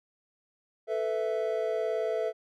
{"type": "chord", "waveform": "triangle", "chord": "A suspended second", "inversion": "none", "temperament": "equal with one note detuned", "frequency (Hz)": [440, 498.2, 659.3], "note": ["A4", "B4", "E5"], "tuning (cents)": [0, 15, 0], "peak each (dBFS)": [-29, -32, -29], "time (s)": [0.87, 2.33], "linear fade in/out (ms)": 50, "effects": []}